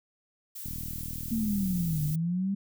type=noise; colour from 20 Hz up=violet; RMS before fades=-40 dBFS; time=0.55-2.16 s; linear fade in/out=10 ms
type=click train; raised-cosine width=5 ms; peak=-27 dBFS; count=59; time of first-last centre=0.66-2.106 s; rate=40.1 Hz
type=linear two-way sweep; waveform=sine; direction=down then up; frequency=229.6 to 147.5 to 200.8 Hz; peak=-26 dBFS; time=1.31-2.55 s; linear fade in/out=10 ms; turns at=2.04 s
effects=none